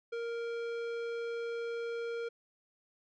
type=tone with tanh clipping; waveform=sine; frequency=466.2 Hz; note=A#4; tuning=in tune; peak=-37 dBFS; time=0.12-2.29 s; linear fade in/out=10 ms; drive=15 dB; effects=none